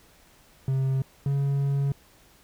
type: tone pair in turn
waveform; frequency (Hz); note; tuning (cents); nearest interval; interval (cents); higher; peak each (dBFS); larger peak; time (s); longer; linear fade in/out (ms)
triangle; 133.4 / 139.52; C3 / C#3; +34 / +12; minor second; 78; second; -20; neither; 0.68-1.02 / 1.26-1.92; second; 2
effects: pink hiss -57 dBFS RMS until 2.43 s